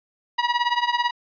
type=tone with tremolo; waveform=sawtooth; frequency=962 Hz; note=B5; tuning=46 cents flat; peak=-12 dBFS; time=0.38-1.11 s; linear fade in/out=10 ms; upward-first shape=triangle; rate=18 Hz; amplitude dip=90%; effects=resampled to 11025 Hz